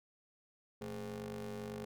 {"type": "ring-modulated tone", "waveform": "30% pulse", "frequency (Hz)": 98, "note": "G2", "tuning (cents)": 0, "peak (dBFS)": -36, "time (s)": [0.81, 1.85], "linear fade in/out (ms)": 5, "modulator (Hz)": 318, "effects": []}